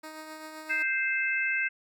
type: tone with tremolo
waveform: 10% pulse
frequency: 312.2 Hz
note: D#4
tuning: 6 cents sharp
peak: -31 dBFS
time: 0.03-0.83 s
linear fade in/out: 10 ms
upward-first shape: triangle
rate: 7.7 Hz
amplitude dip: 40%
type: harmonic tone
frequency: 523.3 Hz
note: C5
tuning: in tune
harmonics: 3 / 4 / 5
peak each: -29 / -30 / -31 dBFS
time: 0.69-1.69 s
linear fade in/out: 20 ms
effects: none